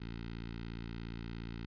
10% pulse tone with notch filter, 57.1 Hz, A#1, 35 cents flat, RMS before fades -43 dBFS, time 0-1.66 s, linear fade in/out 10 ms, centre 660 Hz, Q 0.63, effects resampled to 11025 Hz

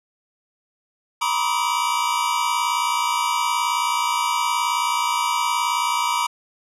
square tone cluster, 951 / 1010 / 1162 / 1260 / 2316 Hz, A#5 / B5 / D6 / D#6 / D7, +34 / +39 / -19 / +21 / -25 cents, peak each -24 / -26 / -29 / -29 / -29 dBFS, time 1.21-6.27 s, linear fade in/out 10 ms, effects low-pass 11000 Hz 12 dB/octave

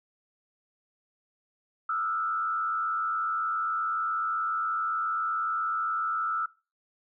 sine tone with frequency modulation, 1322 Hz, E6, 5 cents sharp, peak -26 dBFS, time 1.89-6.46 s, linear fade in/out 5 ms, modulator 92.7 Hz, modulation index 0.73, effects noise-tail reverb RT60 0.3 s tail -21 dB re dry

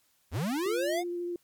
square linear sweep, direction up, 61.8 to 740 Hz, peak -29 dBFS, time 0.31-1.04 s, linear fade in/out 50 ms
sine tone with vibrato, 349.2 Hz, F4, in tune, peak -31 dBFS, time 0.66-1.36 s, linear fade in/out 2 ms, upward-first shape square, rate 13 Hz, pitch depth 9 cents each way
effects white hiss -69 dBFS RMS until 1.43 s + MP3 96 kbps

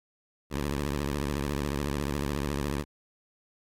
10% pulse tone with vibrato, 71.3 Hz, C#2, 49 cents sharp, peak -20 dBFS, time 0.5-2.85 s, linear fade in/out 50 ms, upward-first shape triangle, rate 14 Hz, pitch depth 170 cents each way, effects MP3 96 kbps

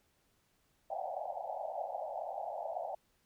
white band-pass noise, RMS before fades -40 dBFS, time 0.9-2.95 s, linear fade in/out 5 ms, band 560 to 840 Hz, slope 96 dB/octave, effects pink hiss -74 dBFS RMS until 3.25 s

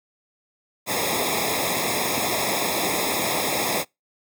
pink noise with comb filter, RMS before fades -24 dBFS, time 0.86-3.85 s, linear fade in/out 50 ms, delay 0.67 ms, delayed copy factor -1, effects noise-tail reverb RT60 0.2 s tail -25 dB re dry + high-pass 100 Hz 12 dB/octave

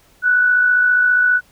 sine tone with amplitude modulation, 1481 Hz, F#6, 1 cent sharp, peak -9 dBFS, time 0.22-1.41 s, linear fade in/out 50 ms, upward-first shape sine, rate 54.9 Hz, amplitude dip 40%, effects pink hiss -53 dBFS RMS until 1.51 s

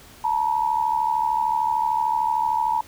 sine tone pair together, 880 / 953.3 Hz, A5 / A#5, 0 / +39 cents, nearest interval minor second, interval 139 cents, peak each -22 dBFS, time 0.24-2.81 s, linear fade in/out 5 ms, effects pink hiss -47 dBFS RMS until 2.87 s

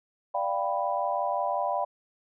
sine chord, G dominant seventh, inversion second, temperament equal, 587.3 / 698.5 / 784 / 987.8 Hz, D5 / F5 / G5 / B5, 0 / 0 / 0 / 0 cents, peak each -31 dBFS, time 0.34-1.85 s, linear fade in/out 10 ms, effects none

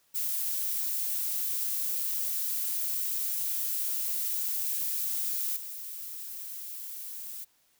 violet noise with level steps, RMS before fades -31 / -40 dBFS, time 0.14-7.45 s, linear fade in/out 20 ms, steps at 5.56 s, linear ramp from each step 10 ms, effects white hiss -68 dBFS RMS until 7.79 s

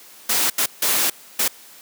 white noise bursts at uneven times, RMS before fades -19 dBFS, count 4, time 0.29-0.5 / 0.58-0.66 / 0.82-1.1 / 1.39-1.48 s, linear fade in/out 5 ms, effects white hiss -45 dBFS RMS until 1.81 s + high-pass 200 Hz 12 dB/octave

